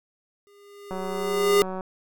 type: tone with exponential growth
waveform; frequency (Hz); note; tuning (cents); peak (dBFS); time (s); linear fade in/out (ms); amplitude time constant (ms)
square; 405.6; G#4; -41; -15; 0.47-1.62; 0; 250
type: click train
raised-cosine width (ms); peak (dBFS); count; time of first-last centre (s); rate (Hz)
1; -20; 169; 0.91-1.808; 187
effects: none